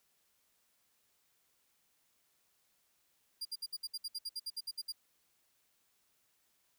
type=tone bursts; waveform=40% pulse; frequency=4800 Hz; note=D8; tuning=37 cents sharp; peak=-36 dBFS; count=15; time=3.41-4.923 s; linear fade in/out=10 ms; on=43 ms; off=62 ms; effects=white hiss -75 dBFS RMS until 6.78 s